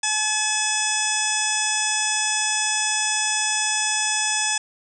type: harmonic tone with a mistuned harmonic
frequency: 856 Hz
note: A5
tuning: 48 cents flat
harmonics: 1 / 2 / 3 / 4 / 6 / 7 / 8 / 9 / 10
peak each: -29 / -29 / -29 / -29 / -29 / -29 / -29 / -29 / -29 dBFS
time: 0.03-4.58 s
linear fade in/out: 5 ms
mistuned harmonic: 9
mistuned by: +67 cents
effects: none